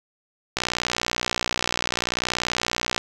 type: click train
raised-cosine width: 0.2 ms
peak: -5 dBFS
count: 147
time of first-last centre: 0.57-2.979 s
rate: 60.6 Hz
effects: 7-bit